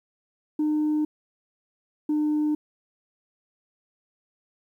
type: tone pair in turn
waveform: sine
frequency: 303.8 / 301.7 Hz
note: D#4 / D4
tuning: -41 / +47 cents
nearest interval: unison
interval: 12 cents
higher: first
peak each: -19 dBFS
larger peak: neither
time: 0.59-1.05 / 2.09-2.55 s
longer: neither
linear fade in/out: 5 ms
effects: tanh soft clip ceiling -19 dBFS + 10-bit

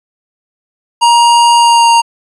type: tone with pitch glide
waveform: square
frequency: 943 to 931.1 Hz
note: A#5 to A#5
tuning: +20 to -2 cents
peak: -5 dBFS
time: 1.01-2.02 s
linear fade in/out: 20 ms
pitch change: -22 cents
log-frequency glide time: 1.56-1.89 s
effects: resampled to 24000 Hz

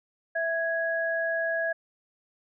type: tone pair together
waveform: sine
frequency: 659.2 / 1661.2 Hz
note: E5 / G#6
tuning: 0 / 0 cents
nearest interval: octave + major third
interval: 1600 cents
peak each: -28 dBFS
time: 0.35-1.73 s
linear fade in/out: 10 ms
effects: none

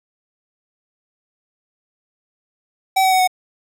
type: tone with pitch steps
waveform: square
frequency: 765 / 756.2 / 747.5 / 738.9 Hz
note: G5 / F#5 / F#5 / F#5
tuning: -42 / +38 / +17 / -3 cents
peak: -13 dBFS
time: 2.96-3.276 s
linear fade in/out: 10 ms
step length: 79 ms
effects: none

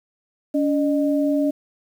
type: tone pair together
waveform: sine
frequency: 285.2 / 609.9 Hz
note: C#4 / D#5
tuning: +49 / -35 cents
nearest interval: octave + minor second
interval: 1316 cents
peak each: -18 / -23 dBFS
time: 0.54-1.51 s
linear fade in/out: 10 ms
effects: 8-bit

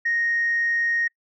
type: tone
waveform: sine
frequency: 1864.7 Hz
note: A#6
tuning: in tune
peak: -19 dBFS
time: 0.05-1.08 s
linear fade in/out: 10 ms
effects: noise-tail reverb RT60 0.1 s tail -25 dB re dry + tanh soft clip ceiling -15 dBFS

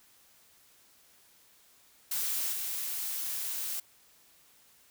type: noise with level steps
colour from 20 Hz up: blue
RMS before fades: -32 / -35 dBFS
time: 2.11-3.8 s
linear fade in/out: 5 ms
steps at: 2.52 s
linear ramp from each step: 10 ms
effects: white hiss -62 dBFS RMS until 4.9 s

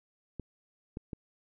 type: clicks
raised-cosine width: 3 ms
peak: -25 dBFS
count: 3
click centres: 0.397 / 0.971 / 1.132 s
effects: none

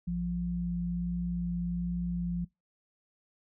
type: tone pair together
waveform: sine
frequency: 57.77 / 174.61 Hz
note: A#1 / F3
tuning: -15 / 0 cents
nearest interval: octave + perfect fifth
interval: 1915 cents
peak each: -38 / -30 dBFS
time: 0.07-2.45 s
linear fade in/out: 10 ms
effects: noise-tail reverb RT60 0.2 s tail -24 dB re dry

